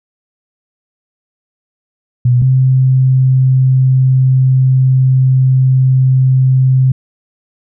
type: tone pair in turn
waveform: sine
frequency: 123.47 / 130.56 Hz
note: B2 / C3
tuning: 0 / -3 cents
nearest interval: minor second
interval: 97 cents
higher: second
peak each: -6 dBFS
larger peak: neither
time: 2.25-2.42 / 2.42-6.92 s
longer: second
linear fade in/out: 5 ms
effects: none